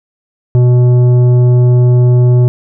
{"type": "tone with tanh clipping", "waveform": "sine", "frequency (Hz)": 123.47, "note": "B2", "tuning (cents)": 0, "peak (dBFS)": -6, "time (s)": [0.55, 2.48], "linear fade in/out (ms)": 0, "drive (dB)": 10, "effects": []}